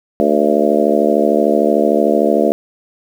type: harmonic tone with a mistuned harmonic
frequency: 73.3 Hz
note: D2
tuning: 3 cents flat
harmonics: 3 / 4 / 5 / 6 / 7 / 8 / 9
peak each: -18 / -18 / -18 / -18 / -18 / -18 / -18 dBFS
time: 0.2-2.52 s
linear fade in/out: 0 ms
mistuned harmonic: 9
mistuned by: +27 cents
effects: 7-bit